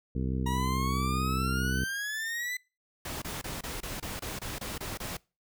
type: harmonic tone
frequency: 64.7 Hz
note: C2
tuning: 19 cents flat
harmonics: 1 / 2 / 3 / 4 / 5 / 6 / 7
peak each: -32 / -33 / -35 / -37 / -43 / -44 / -44 dBFS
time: 0.15-1.84 s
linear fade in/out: 5 ms
type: exponential sweep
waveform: 40% pulse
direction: up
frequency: 948 to 2019 Hz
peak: -31 dBFS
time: 0.46-2.57 s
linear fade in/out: 5 ms
type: noise bursts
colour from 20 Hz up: pink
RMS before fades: -37 dBFS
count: 11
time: 3.05-5.17 s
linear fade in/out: 5 ms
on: 170 ms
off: 25 ms
effects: noise-tail reverb RT60 0.3 s tail -24 dB re dry

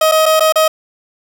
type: tone with dropouts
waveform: 30% pulse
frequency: 631 Hz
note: D#5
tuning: 24 cents sharp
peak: -6 dBFS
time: 0.01-0.68 s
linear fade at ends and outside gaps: 5 ms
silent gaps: 0.115-0.119 / 0.258-0.261 / 0.397-0.405 / 0.524-0.557 s
effects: none

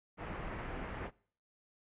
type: low-pass noise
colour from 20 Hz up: pink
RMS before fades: -42 dBFS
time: 0.17-1.11 s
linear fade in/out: 50 ms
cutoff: 2300 Hz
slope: 24 dB/octave
effects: noise-tail reverb RT60 0.5 s tail -23 dB re dry + resampled to 8000 Hz

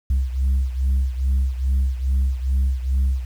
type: beating tone pair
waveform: sine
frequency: 65.41 / 67.81 Hz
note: C2 / C#2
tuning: 0 / -38 cents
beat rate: 2.4 Hz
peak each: -17 / -21 dBFS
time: 0.1-3.25 s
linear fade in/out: 5 ms
effects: tanh soft clip ceiling -14 dBFS + 8-bit

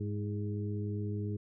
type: harmonic tone with a mistuned harmonic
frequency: 103.3 Hz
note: G#2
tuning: 9 cents flat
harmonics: 1 / 2 / 3 / 4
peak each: -34 / -40 / -43 / -43 dBFS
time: 0-1.37 s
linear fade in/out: 10 ms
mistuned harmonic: 3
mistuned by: +39 cents
effects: none

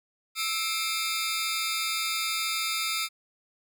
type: tone cluster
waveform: sawtooth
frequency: 1313 / 2139 / 2356 / 3654 / 4885 Hz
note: E6 / C7 / D7 / A#7 / D#8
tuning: -7 / +38 / +5 / -35 / -33 cents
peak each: -30 / -32 / -31 / -30 / -31 dBFS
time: 0.35-3.09 s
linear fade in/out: 50 ms
effects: none

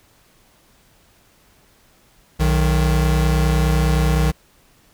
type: tone pair together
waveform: square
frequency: 61.77 / 155.56 Hz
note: B1 / D#3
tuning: +1 / 0 cents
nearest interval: octave + major third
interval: 1599 cents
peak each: -17 / -19 dBFS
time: 2.39-4.32 s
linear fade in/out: 20 ms
effects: pink hiss -55 dBFS RMS until 4.93 s

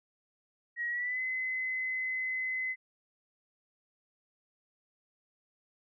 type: tone with pitch glide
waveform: sine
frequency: 1900 to 2036 Hz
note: A#6 to C7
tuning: +33 to -48 cents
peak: -31 dBFS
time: 0.76-2.76 s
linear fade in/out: 50 ms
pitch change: +119 cents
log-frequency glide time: 0.89-1.21 s
effects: none

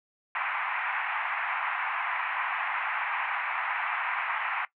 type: band-pass noise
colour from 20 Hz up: pink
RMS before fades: -31 dBFS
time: 0.35-4.65 s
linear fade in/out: 2 ms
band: 810 to 2500 Hz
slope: 48 dB/octave
effects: noise-tail reverb RT60 0.1 s tail -18 dB re dry

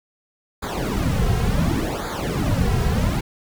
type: noise with flanger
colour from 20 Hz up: brown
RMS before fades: -21 dBFS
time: 0.62-3.21 s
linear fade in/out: 10 ms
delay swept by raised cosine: 0.35 to 3.45 ms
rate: 0.69 Hz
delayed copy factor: -0.9
effects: none

